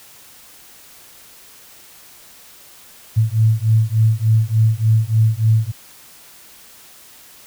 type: beating tone pair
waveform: sine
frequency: 109.1 / 112.5 Hz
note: A2 / A2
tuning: -14 / +39 cents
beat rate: 3.4 Hz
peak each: -15 dBFS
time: 3.16-5.72 s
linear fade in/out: 20 ms
effects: white hiss -44 dBFS RMS until 7.46 s